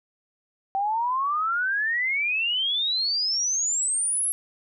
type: exponential sweep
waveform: sine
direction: up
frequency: 768 to 11270 Hz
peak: -22 dBFS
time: 0.75-4.32 s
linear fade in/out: 0 ms
effects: none